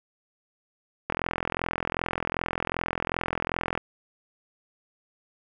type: click train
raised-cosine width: 0.5 ms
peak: -11 dBFS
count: 115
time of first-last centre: 1.1-3.776 s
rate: 42.6 Hz
effects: none